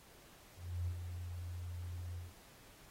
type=tone with ADSR envelope; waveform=sine; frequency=87.7 Hz; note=F2; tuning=8 cents sharp; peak=-34 dBFS; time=0.55-2.34 s; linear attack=320 ms; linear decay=72 ms; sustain=-7 dB; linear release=170 ms; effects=pink hiss -61 dBFS RMS until 2.9 s + AAC 48 kbps